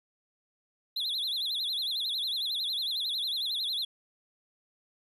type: tone with vibrato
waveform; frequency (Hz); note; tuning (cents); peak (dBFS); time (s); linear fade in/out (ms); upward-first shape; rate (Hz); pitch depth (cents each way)
triangle; 3729; A#7; 0; -28; 0.96-3.85; 5; sine; 11; 200
effects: resampled to 32000 Hz + 11-bit